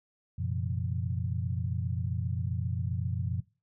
sine tone cluster, 91 / 118.6 / 133.5 / 168.3 Hz, F#2 / A#2 / C3 / E3, -28 / +30 / +35 / +36 cents, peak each -32 / -34 / -38 / -39 dBFS, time 0.38-3.41 s, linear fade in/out 10 ms, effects noise-tail reverb RT60 0.3 s tail -19 dB re dry

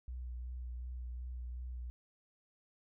sine tone with vibrato, 61.5 Hz, B1, 7 cents flat, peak -40 dBFS, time 0.08-1.9 s, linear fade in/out 0 ms, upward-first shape sine, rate 2.7 Hz, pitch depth 23 cents each way, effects none

